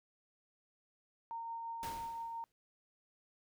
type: tone with tremolo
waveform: sine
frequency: 920 Hz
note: A#5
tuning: 23 cents flat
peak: -39 dBFS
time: 1.31-2.44 s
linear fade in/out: 0 ms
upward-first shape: triangle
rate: 5.8 Hz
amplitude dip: 25%
type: noise with exponential decay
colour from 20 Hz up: pink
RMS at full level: -44 dBFS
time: 1.83-2.52 s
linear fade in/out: 0 ms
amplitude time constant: 150 ms
effects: none